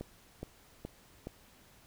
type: click train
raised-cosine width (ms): 2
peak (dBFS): -26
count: 4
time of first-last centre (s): 0.01-1.271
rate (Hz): 2.38
effects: pink hiss -61 dBFS RMS until 1.86 s